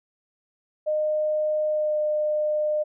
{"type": "tone with pitch glide", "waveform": "sine", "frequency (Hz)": [612, 605.7], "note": ["D#5", "D#5"], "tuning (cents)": [-29, -47], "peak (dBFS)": -21, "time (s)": [0.86, 2.84], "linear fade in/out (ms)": 20, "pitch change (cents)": -18, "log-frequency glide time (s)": [1.68, 1.99], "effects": []}